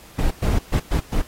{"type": "noise bursts at uneven times", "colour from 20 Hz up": "brown", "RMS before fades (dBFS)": -18, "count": 5, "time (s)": [[0.18, 0.31], [0.42, 0.59], [0.72, 0.8], [0.91, 1], [1.12, 1.22]], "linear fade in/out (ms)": 10, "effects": ["pink hiss -46 dBFS RMS until 1.27 s", "AAC 48 kbps"]}